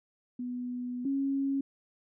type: tone pair in turn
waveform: sine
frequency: 246.9 / 274.3 Hz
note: B3 / C#4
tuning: 0 / -18 cents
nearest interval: major second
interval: 182 cents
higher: second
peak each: -33 / -27 dBFS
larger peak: second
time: 0.39-1.05 / 1.05-1.61 s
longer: first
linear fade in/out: 5 ms
effects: none